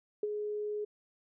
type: tone with ADSR envelope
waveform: sine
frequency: 419.1 Hz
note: G#4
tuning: 16 cents sharp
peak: -27 dBFS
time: 0.23-0.85 s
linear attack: 3 ms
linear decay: 29 ms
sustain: -6 dB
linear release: 10 ms
effects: none